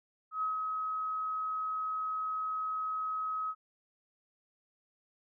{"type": "tone with ADSR envelope", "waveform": "sine", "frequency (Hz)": 1274, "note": "D#6", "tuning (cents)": 41, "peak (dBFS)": -29, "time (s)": [0.31, 3.55], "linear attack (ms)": 110, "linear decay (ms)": 140, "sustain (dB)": -3, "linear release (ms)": 55, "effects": []}